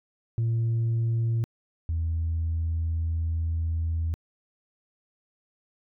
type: tone pair in turn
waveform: sine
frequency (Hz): 114.8 / 81.93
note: A#2 / E2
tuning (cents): -26 / -10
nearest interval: tritone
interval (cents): 584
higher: first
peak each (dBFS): -20 / -23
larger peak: first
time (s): 0.38-1.44 / 1.89-4.14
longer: second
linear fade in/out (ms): 0
effects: tanh soft clip ceiling -21 dBFS